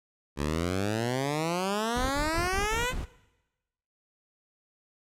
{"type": "exponential sweep", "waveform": "10% pulse", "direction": "up", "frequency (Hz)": [69.3, 523.3], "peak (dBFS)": -19, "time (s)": [0.36, 2.94], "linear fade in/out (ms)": 50}
{"type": "noise bursts", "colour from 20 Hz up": "brown", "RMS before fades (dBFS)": -33, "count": 6, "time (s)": [1.95, 3.055], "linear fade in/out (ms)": 20, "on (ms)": 160, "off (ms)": 29}
{"effects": ["noise-tail reverb RT60 1.0 s tail -20 dB re dry", "low-pass 11000 Hz 12 dB/octave"]}